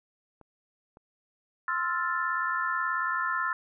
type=clicks; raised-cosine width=1 ms; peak=-37 dBFS; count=2; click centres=0.413 / 0.971 s
type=chord; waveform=sine; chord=F major seventh; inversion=second; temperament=equal; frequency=1046.5 / 1318.5 / 1396.9 / 1760 Hz; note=C6 / E6 / F6 / A6; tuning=0 / 0 / 0 / 0 cents; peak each=-32 dBFS; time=1.68-3.53 s; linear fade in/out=2 ms
effects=none